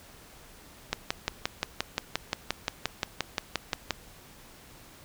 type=click train; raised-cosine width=0.2 ms; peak=-9 dBFS; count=18; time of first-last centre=0.93-3.907 s; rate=5.71 Hz; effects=pink hiss -52 dBFS RMS until 5.04 s